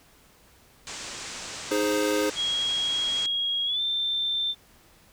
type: low-pass noise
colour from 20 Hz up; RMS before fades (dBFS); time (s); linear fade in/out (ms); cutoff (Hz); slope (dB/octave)
white; -38; 0.87-3.26; 0; 8000; 48
type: chord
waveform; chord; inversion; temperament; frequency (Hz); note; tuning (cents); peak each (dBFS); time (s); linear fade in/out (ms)
square; Ab major; second; equal with one note detuned; 309.9 / 415.3 / 523.3; Eb4 / Ab4 / C5; -7 / 0 / 0; -28; 1.71-2.3; 5
type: tone with pitch glide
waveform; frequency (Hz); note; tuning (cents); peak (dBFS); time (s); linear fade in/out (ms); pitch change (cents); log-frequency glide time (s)
sine; 3289 to 3566; G#7 to A7; -18 to +22; -24; 2.35-4.55; 50; +140; 3.65-3.81
effects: pink hiss -57 dBFS RMS until 5.12 s